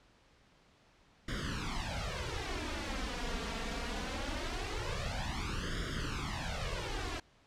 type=noise with flanger; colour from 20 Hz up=pink; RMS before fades=-37 dBFS; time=1.28-7.2 s; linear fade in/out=5 ms; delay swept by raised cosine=0.58 to 4.38 ms; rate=0.22 Hz; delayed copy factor=+0.95; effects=pink hiss -65 dBFS RMS until 7.46 s + low-pass 5000 Hz 12 dB/octave